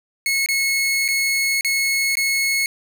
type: tone with dropouts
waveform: sawtooth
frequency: 2184 Hz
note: C#7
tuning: 26 cents flat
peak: -14 dBFS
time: 0.26-2.66 s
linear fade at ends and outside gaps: 1 ms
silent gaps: 0.461-0.487 / 1.08-1.086 / 1.61-1.647 / 2.154-2.17 s
effects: none